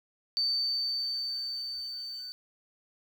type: tone with level ramp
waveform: sine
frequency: 4564 Hz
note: C#8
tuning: 50 cents sharp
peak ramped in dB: -25 to -38 dBFS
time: 0.37-2.32 s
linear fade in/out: 0 ms
effects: 9-bit